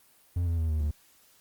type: tone with pitch steps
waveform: triangle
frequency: 87.3 / 83.94 / 80.7 / 77.6 / 74.61 Hz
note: F2 / E2 / E2 / D#2 / D2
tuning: 0 / +32 / -36 / -4 / +28 cents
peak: -23 dBFS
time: 0.36-0.91 s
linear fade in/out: 5 ms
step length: 110 ms
effects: white hiss -61 dBFS RMS until 1.4 s + Opus 32 kbps